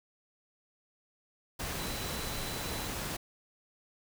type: tone in noise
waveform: sine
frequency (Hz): 3990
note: B7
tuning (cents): +17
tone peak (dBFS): -46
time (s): 1.78-2.88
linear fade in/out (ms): 10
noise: pink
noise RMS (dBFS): -37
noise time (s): 1.59-3.17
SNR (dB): -12
effects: none